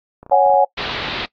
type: clicks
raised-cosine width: 1 ms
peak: -24 dBFS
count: 6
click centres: 0.23 / 0.264 / 0.297 / 0.463 / 0.499 / 0.542 s
type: chord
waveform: sine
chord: C# suspended fourth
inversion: none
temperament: just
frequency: 554.4 / 739.2 / 831.5 Hz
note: C#5 / F#5 / G#5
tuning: 0 / -2 / +2 cents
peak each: -14 dBFS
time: 0.31-0.65 s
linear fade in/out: 10 ms
type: low-pass noise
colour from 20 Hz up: white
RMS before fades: -25 dBFS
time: 0.77-1.26 s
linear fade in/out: 10 ms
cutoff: 4100 Hz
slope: 48 dB/octave
effects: noise-tail reverb RT60 0.1 s tail -22 dB re dry + AAC 48 kbps